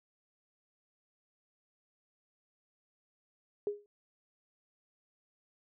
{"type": "tone with exponential decay", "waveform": "sine", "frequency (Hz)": 412, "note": "G#4", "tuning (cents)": -14, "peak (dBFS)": -27, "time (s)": [3.67, 3.86], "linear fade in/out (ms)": 1, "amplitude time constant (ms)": 40, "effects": []}